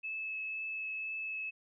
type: tone with vibrato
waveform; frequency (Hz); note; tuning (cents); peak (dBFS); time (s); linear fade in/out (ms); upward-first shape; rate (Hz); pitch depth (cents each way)
sine; 2602; E7; -23; -36; 0.03-1.51; 20; triangle; 2; 10
effects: none